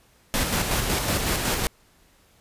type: noise with tremolo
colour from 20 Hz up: pink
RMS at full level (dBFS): -23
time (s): 0.34-1.67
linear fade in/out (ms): 0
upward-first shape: square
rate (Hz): 5.4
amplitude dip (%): 35
effects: pink hiss -59 dBFS RMS until 2.4 s + resampled to 32000 Hz